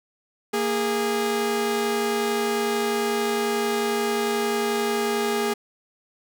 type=tone pair together; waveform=sawtooth; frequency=231.4 / 411.6 Hz; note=A#3 / G#4; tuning=-13 / -16 cents; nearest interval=minor seventh; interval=997 cents; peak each=-24 / -19 dBFS; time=0.53-5.54 s; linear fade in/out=10 ms; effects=none